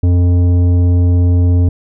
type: tone with tanh clipping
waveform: sine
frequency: 88.3 Hz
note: F2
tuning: 20 cents sharp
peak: -9 dBFS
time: 0.03-1.69 s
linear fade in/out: 5 ms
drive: 11 dB
effects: none